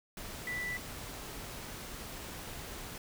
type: tone in noise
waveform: sine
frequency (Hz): 1975.5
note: B6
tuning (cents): 0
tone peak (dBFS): -35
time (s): 0.47-0.77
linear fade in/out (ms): 2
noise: pink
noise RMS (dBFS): -44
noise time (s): 0.17-2.98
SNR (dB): +6
effects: none